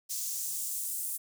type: noise with high-pass filter sweep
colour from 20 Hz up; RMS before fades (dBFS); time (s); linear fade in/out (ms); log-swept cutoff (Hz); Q
white; -35; 0.09-1.18; 20; 6000 to 9500; 1.6
effects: none